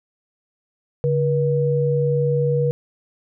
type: tone pair together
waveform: sine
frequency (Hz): 143.1 / 481.3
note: D3 / B4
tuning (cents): -45 / -45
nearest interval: octave + major sixth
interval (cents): 2100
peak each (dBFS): -19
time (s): 1.04-2.71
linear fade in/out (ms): 0
effects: none